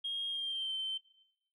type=tone with pitch glide; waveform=sine; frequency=3249 to 3097 Hz; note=G#7 to G7; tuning=-39 to -22 cents; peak=-33 dBFS; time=0.04-0.98 s; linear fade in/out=10 ms; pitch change=-83 cents; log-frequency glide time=0.28-0.74 s; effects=noise-tail reverb RT60 0.9 s tail -19 dB re dry + tanh soft clip ceiling -30 dBFS